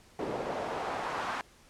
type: noise with band-pass filter sweep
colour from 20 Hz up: pink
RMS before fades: -35 dBFS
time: 0.19-1.41 s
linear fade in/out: 0 ms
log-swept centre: 460 to 1200 Hz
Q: 1.5
effects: pink hiss -59 dBFS RMS until 1.69 s + low-pass 10000 Hz 12 dB/octave